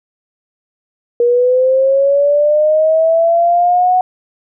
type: linear sweep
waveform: sine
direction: up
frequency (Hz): 474.1 to 740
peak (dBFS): -8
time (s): 1.2-4.01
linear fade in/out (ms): 2
effects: none